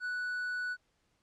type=tone with hard clipping; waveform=triangle; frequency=1480 Hz; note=F#6; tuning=in tune; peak=-34 dBFS; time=0-0.77 s; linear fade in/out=50 ms; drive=6 dB; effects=pink hiss -75 dBFS RMS until 1.22 s + low-pass 8000 Hz 12 dB/octave